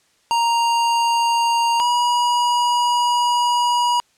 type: tone pair in turn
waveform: square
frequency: 933 / 965.3 Hz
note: A#5 / B5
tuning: +1 / -40 cents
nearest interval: minor second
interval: 59 cents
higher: second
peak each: -16 dBFS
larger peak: neither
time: 0.31-1.8 / 1.8-4 s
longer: second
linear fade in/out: 0 ms
effects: white hiss -60 dBFS RMS until 4.17 s + low-pass 8000 Hz 12 dB/octave